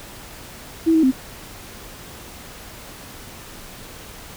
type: tone with pitch steps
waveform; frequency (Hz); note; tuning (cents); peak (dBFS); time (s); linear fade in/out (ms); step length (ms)
sine; 326.2 / 319.2 / 260.7; E4 / D#4 / C4; -18 / +44 / -6; -12; 0.86-1.118; 20; 86
effects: pink hiss -39 dBFS RMS until 4.36 s